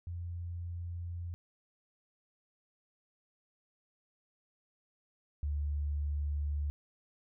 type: tone pair in turn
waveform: sine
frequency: 86.5 / 73.14 Hz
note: F2 / D2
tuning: -16 / -7 cents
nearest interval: minor third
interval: 291 cents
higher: first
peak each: -37 / -31 dBFS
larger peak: second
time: 0.07-1.34 / 5.43-6.7 s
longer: neither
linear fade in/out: 0 ms
effects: none